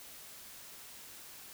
silence, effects white hiss -51 dBFS RMS until 1.53 s

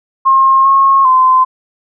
sine tone with pitch steps, 1070 / 1086 / 1032 Hz, C6 / C#6 / C6, +38 / -36 / -24 cents, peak -5 dBFS, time 0.25-1.45 s, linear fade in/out 20 ms, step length 400 ms, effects none

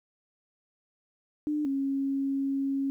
sine tone pair in turn, 299.5 / 273.7 Hz, D4 / C#4, +34 / -22 cents, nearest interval major second, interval 156 cents, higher first, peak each -26 dBFS, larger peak neither, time 1.47-1.65 / 1.65-2.9 s, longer second, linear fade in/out 0 ms, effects 11-bit

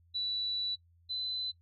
sine tone pair in turn, 3951 / 4022 Hz, B7 / B7, 0 / +31 cents, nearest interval unison, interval 31 cents, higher second, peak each -31 / -33 dBFS, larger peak first, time 0.14-0.76 / 1.09-1.52 s, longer first, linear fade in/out 20 ms, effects noise-tail reverb RT60 0.1 s tail -23 dB re dry + added 85 Hz sine -62 dBFS peak until 1.61 s

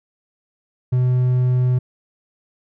triangle tone, 125.9 Hz, B2, 34 cents sharp, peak -12 dBFS, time 0.92-1.79 s, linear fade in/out 10 ms, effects none

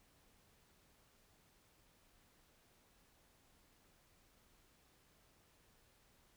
silence, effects pink hiss -71 dBFS RMS until 6.36 s

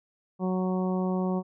harmonic tone, 185 Hz, F#3, in tune, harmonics 1 / 2 / 3 / 4 / 5 / 6, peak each -26 / -32 / -36 / -38 / -40 / -42 dBFS, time 0.39-1.43 s, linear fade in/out 50 ms, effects none

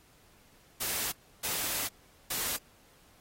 white noise bursts at uneven times, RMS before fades -33 dBFS, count 3, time 0.8-1.12 / 1.43-1.88 / 2.3-2.57 s, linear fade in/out 10 ms, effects pink hiss -62 dBFS RMS until 3.2 s + AAC 48 kbps

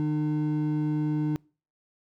triangle tone pair together, 151.55 / 303.1 Hz, D#3 / D#4, -45 / -45 cents, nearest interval octave, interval 1200 cents, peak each -25 dBFS, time 0-1.36 s, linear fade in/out 0 ms, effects noise-tail reverb RT60 0.4 s tail -26 dB re dry

